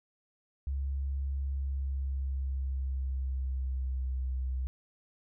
sine tone with pitch glide, 68.5 to 64.28 Hz, C#2 to C2, -20 to -30 cents, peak -30 dBFS, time 0.67-4.67 s, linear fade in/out 0 ms, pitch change -110 cents, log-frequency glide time 1.4-4.27 s, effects none

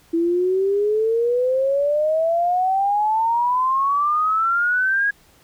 sine exponential sweep, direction up, 328.9 to 1661.2 Hz, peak -16 dBFS, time 0.13-5.11 s, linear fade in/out 10 ms, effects pink hiss -54 dBFS RMS until 5.43 s

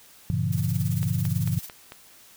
sine chord, G diminished seventh, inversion none, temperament just, 98 / 117.6 / 141.12 / 169.34 Hz, G2 / Bb2 / Db3 / Fb3, 0 / +16 / +31 / +47 cents, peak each -28 dBFS, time 0.3-1.59 s, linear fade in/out 0 ms
blue noise with tremolo, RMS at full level -37 dBFS, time 0.52-1.69 s, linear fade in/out 5 ms, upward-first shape sine, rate 18 Hz, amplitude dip 65%
click train, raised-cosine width 0.3 ms, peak -23 dBFS, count 5, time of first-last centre 1.03-1.921 s, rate 4.49 Hz
effects white hiss -52 dBFS RMS until 2.36 s

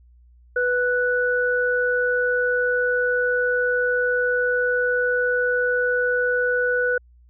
sine tone pair together, 493.9 / 1480 Hz, B4 / F#6, 0 / 0 cents, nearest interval octave + perfect fifth, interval 1900 cents, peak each -21 / -21 dBFS, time 0.56-6.98 s, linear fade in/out 5 ms, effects added 60 Hz sine -49 dBFS peak until 7.29 s

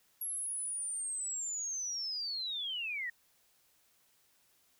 sine linear sweep, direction down, 11350 to 1837 Hz, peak -35 dBFS, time 0.21-3.1 s, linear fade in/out 5 ms, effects white hiss -70 dBFS RMS until 4.79 s

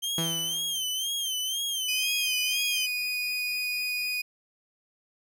sawtooth tone with vibrato, 3136 Hz, G7, in tune, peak -25 dBFS, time 0.02-2.87 s, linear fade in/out 20 ms, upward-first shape sine, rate 2 Hz, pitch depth 84 cents each way
sawtooth tone with exponential decay, 164.81 Hz, E3, in tune, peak -23 dBFS, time 0.18-0.92 s, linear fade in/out 2 ms, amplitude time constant 160 ms
30% pulse tone with pitch glide, 2501 to 2474 Hz, D#7 to D#7, +8 to -10 cents, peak -25 dBFS, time 1.88-4.22 s, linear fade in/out 10 ms, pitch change -18 cents, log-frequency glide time 2.03-2.47 s
effects none

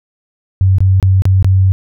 sine tone with dropouts, 95 Hz, F#2, 46 cents sharp, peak -6 dBFS, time 0.61-1.72 s, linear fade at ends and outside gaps 0 ms, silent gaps 0.784-0.805 / 1-1.027 / 1.221-1.254 / 1.426-1.445 s, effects none

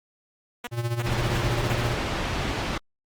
5% pulse tone bursts, 241.6 Hz, B3, 38 cents flat, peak -19 dBFS, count 4, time 0.64-1.728 s, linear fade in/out 5 ms, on 32 ms, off 320 ms
square tone with tremolo, 118.2 Hz, A#2, 24 cents sharp, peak -23 dBFS, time 0.71-1.96 s, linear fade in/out 50 ms, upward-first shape sine, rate 15 Hz, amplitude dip 70%
pink low-pass noise, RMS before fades -28 dBFS, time 1.06-2.78 s, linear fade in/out 5 ms, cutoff 3800 Hz, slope 12 dB/octave
effects Opus 32 kbps

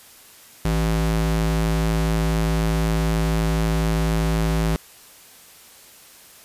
square ring-modulated tone, 109.4 Hz, A2, 9 cents flat, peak -16 dBFS, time 0.65-4.76 s, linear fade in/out 0 ms, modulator 53.7 Hz, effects white hiss -47 dBFS RMS until 6.44 s + resampled to 32000 Hz

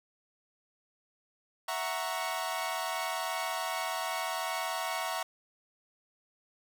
sawtooth chord, F# dominant seventh, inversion third, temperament equal, 659.3 / 740 / 932.3 / 1108.7 Hz, E5 / F#5 / A#5 / C#6, 0 / 0 / 0 / 0 cents, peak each -34 dBFS, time 1.68-5.23 s, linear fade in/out 5 ms, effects none

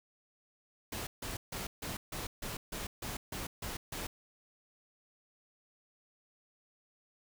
pink noise bursts, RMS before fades -40 dBFS, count 11, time 0.92-4.07 s, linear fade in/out 5 ms, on 150 ms, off 150 ms, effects none

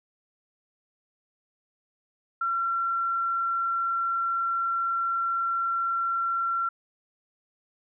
sine tone, 1362 Hz, F6, 44 cents flat, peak -24 dBFS, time 2.41-6.69 s, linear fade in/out 5 ms, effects none

